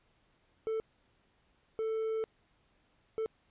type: tone bursts at uneven times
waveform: triangle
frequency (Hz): 442.6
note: A4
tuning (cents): +10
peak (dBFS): -29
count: 3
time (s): 0.67-0.8 / 1.79-2.24 / 3.18-3.26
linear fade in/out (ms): 0
effects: pink hiss -71 dBFS RMS until 3.5 s + resampled to 8000 Hz